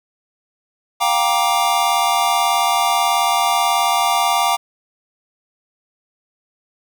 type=chord; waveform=square; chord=G minor seventh; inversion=third; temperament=just; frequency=705.6 / 784 / 940.8 / 1176 Hz; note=F5 / G5 / Bb5 / D6; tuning=+18 / 0 / +16 / +2 cents; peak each=-21 dBFS; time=1-4.57 s; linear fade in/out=20 ms; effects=8-bit